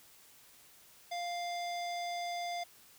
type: tone with low-pass filter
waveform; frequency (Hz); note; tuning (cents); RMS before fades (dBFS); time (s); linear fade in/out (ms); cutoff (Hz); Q
square; 698.5; F5; 0; -38; 1.11-2.64; 10; 5300; 1.6
effects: white hiss -60 dBFS RMS until 2.98 s